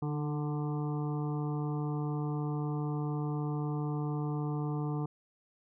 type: harmonic tone with a mistuned harmonic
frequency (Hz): 148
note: D3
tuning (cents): +14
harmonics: 1 / 2 / 3 / 5 / 6 / 7 / 8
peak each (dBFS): -32 / -38 / -42 / -46 / -48 / -49 / -50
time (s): 0.02-5.06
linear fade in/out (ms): 5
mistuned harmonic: 2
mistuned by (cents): +29
effects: none